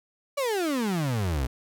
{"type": "exponential sweep", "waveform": "35% pulse", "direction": "down", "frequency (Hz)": [587.3, 60.2], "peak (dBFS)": -23, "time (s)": [0.37, 1.47], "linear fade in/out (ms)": 10, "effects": []}